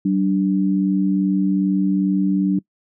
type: tone pair together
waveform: sine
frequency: 190.5 / 293 Hz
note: G3 / D4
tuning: -49 / -4 cents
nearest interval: perfect fifth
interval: 745 cents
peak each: -17 / -19 dBFS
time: 0.05-2.59 s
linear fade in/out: 5 ms
effects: noise-tail reverb RT60 0.1 s tail -23 dB re dry